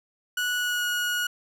30% pulse tone with pitch glide, 1469 to 1451.3 Hz, F#6 to F#6, -13 to -34 cents, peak -22 dBFS, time 0.37-1.27 s, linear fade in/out 5 ms, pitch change -21 cents, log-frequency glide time 0.56-0.84 s, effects none

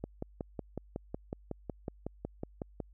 click train, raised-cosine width 2 ms, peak -23 dBFS, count 16, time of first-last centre 0.04-2.802 s, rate 5.43 Hz, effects added 50 Hz sine -55 dBFS peak until 2.93 s

